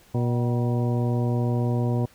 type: harmonic tone with a mistuned harmonic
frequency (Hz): 120.4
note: B2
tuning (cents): -44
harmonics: 1 / 2 / 3 / 4 / 5 / 6 / 8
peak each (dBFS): -22 / -28 / -32 / -34 / -36 / -38 / -40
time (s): 0.14-2.06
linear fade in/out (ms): 10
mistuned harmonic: 6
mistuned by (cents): +80
effects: pink hiss -55 dBFS RMS until 2.14 s